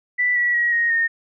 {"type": "tone with pitch steps", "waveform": "sine", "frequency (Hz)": [1975.5, 1940.4, 1906, 1872.2, 1839], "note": ["B6", "B6", "A#6", "A#6", "A#6"], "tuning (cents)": [0, -31, 38, 7, -24], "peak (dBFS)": -16, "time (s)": [0.18, 1.08], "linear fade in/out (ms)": 20, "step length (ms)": 180, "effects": []}